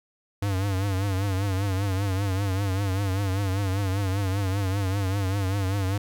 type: tone with vibrato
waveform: square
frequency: 97.2 Hz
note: G2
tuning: 14 cents flat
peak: -24 dBFS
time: 0.42-5.98 s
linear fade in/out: 5 ms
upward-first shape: triangle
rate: 5.1 Hz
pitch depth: 100 cents each way
effects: 11-bit